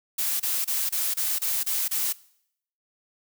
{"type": "noise bursts", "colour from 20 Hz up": "blue", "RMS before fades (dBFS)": -26, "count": 8, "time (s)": [0.18, 2.129], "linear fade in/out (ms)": 10, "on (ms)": 220, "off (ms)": 27, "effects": ["noise-tail reverb RT60 0.7 s tail -21 dB re dry"]}